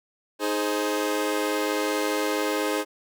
sawtooth chord, Ab major, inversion second, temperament equal with one note detuned, 311.1 / 418.7 / 523.3 Hz, Eb4 / Ab4 / C5, 0 / +14 / 0 cents, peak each -24 / -24 / -25 dBFS, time 0.39-2.85 s, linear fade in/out 50 ms, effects none

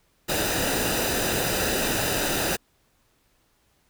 pink noise with comb filter, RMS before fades -25 dBFS, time 0.28-2.57 s, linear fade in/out 20 ms, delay 0.91 ms, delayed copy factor -0.6, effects pink hiss -66 dBFS RMS until 3.89 s

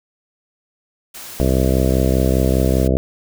white noise, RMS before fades -34 dBFS, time 1.14-2.88 s, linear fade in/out 10 ms
harmonic tone, 65 Hz, C2, 11 cents flat, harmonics 1 / 2 / 3 / 4 / 5 / 6 / 7 / 8 / 9 / 10, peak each -17 / -20 / -22 / -23 / -24 / -25 / -25 / -26 / -27 / -27 dBFS, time 1.4-2.97 s, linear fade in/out 0 ms
effects none

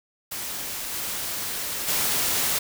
white noise with level steps, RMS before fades -32 / -30 / -24 dBFS, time 0.31-2.59 s, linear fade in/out 10 ms, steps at 0.92 / 1.87 s, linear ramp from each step 20 ms, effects none

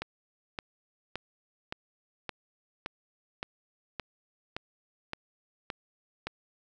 click train, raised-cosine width 0.3 ms, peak -18 dBFS, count 12, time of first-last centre 0.02-6.27 s, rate 1.76 Hz, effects none

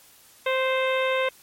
harmonic tone with a mistuned harmonic, 523.3 Hz, C5, in tune, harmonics 1 / 2 / 3 / 4 / 5 / 6 / 7, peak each -23 / -29 / -32 / -30 / -32 / -38 / -36 dBFS, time 0.46-1.29 s, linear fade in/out 5 ms, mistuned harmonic 3, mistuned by -18 cents, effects white hiss -53 dBFS RMS until 1.42 s + MP3 64 kbps

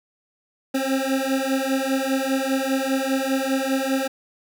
25% pulse beating tone pair, 264.8 / 269.8 Hz, C4 / C#4, +21 / -47 cents, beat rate 5 Hz, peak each -20 dBFS, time 0.74-4.08 s, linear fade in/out 10 ms, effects none

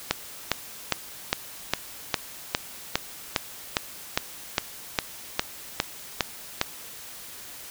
click train, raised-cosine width 0.2 ms, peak -3 dBFS, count 17, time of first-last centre 0.11-6.614 s, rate 2.46 Hz, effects white hiss -42 dBFS RMS until 7.7 s

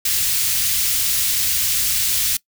white band-stop noise, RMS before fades -19 dBFS, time 0.05-2.37 s, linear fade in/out 5 ms, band 110 to 2500 Hz, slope 12 dB/octave, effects noise-tail reverb RT60 0.1 s tail -22 dB re dry

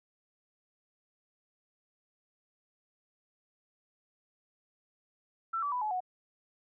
sine tone with pitch steps, 1339 / 1152.3 / 991.6 / 853.3 / 734.3 Hz, E6 / D6 / B5 / G#5 / F#5, +27 / -33 / +7 / +47 / -13 cents, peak -30 dBFS, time 5.53-6.005 s, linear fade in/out 10 ms, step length 95 ms, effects none

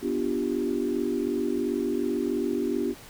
sine chord, G dominant seventh, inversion first, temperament equal, 246.9 / 293.7 / 349.2 / 392 Hz, B3 / D4 / F4 / G4, 0 / 0 / 0 / 0 cents, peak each -30 dBFS, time 0.01-2.95 s, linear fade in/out 50 ms, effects pink hiss -47 dBFS RMS until 3.09 s

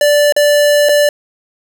square tone with dropouts, 585 Hz, D5, 7 cents flat, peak -8 dBFS, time 0.01-1.09 s, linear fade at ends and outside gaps 2 ms, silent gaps 0.324-0.364 / 0.888-0.892 s, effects none

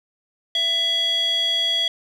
square tone with band-pass filter, 666 Hz, E5, 18 cents sharp, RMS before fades -21 dBFS, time 0.55-1.88 s, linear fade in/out 2 ms, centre 3400 Hz, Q 7.2, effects none

